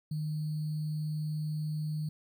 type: tone with sample-and-hold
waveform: sine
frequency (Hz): 153.4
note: D#3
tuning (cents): -24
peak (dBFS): -31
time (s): 0.11-2.09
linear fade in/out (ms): 5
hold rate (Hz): 4410
effects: none